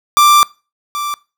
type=tone pair in turn; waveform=45% pulse; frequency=1179 / 1173.2 Hz; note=D6 / D6; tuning=+6 / -2 cents; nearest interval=unison; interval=8 cents; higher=first; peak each=-6 / -18 dBFS; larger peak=first; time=0.17-0.43 / 0.95-1.14 s; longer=first; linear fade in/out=0 ms; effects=noise-tail reverb RT60 0.3 s tail -22 dB re dry